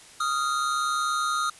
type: tone pair together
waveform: square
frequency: 1244.5 / 1385 Hz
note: D#6 / F6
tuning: 0 / -15 cents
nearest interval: major second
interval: 185 cents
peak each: -26 / -30 dBFS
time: 0.2-1.5 s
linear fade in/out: 5 ms
effects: white hiss -49 dBFS RMS until 1.59 s + resampled to 24000 Hz